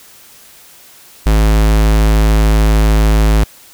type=tone; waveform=square; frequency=53.4 Hz; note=G#1; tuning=49 cents sharp; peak=-8 dBFS; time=1.26-3.44 s; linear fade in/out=5 ms; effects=white hiss -41 dBFS RMS until 3.73 s